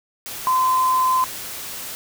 sine tone in noise, 1029 Hz, C6, 29 cents flat, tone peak -15 dBFS, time 0.47-1.24 s, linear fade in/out 0 ms, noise white, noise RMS -32 dBFS, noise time 0.26-1.95 s, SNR +14 dB, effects none

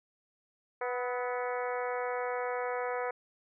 harmonic tone with a mistuned harmonic, 246.9 Hz, B3, in tune, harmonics 2 / 3 / 4 / 5 / 6 / 7 / 8 / 9, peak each -34 / -38 / -40 / -42 / -44 / -45 / -46 / -47 dBFS, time 0.81-3.11 s, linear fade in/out 5 ms, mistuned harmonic 5, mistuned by +43 cents, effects none

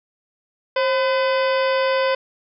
harmonic tone with a mistuned harmonic, 506 Hz, B4, 42 cents sharp, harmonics 1 / 2 / 3 / 4 / 5 / 6 / 7 / 9 / 10, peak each -18 / -24 / -28 / -30 / -32 / -34 / -35 / -37 / -38 dBFS, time 0.76-2.15 s, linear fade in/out 5 ms, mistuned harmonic 1, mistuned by +85 cents, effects none

